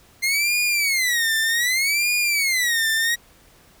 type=tone with vibrato; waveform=sawtooth; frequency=2085 Hz; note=C7; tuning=7 cents flat; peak=-15 dBFS; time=0.22-3.16 s; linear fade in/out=20 ms; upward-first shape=sine; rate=0.65 Hz; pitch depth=270 cents each way; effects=pink hiss -53 dBFS RMS until 3.8 s

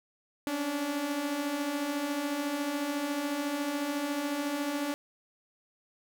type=beating tone pair; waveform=sawtooth; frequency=276.1 / 290.1 Hz; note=C#4 / D4; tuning=-7 / -21 cents; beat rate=14 Hz; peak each=-34 / -27 dBFS; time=0.47-4.94 s; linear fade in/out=0 ms; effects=none

